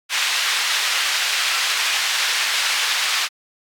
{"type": "band-pass noise", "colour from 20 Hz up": "white", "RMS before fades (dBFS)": -21, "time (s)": [0.09, 3.29], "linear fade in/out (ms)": 50, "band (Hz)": [1400, 4000], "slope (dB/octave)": 12, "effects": ["AAC 64 kbps"]}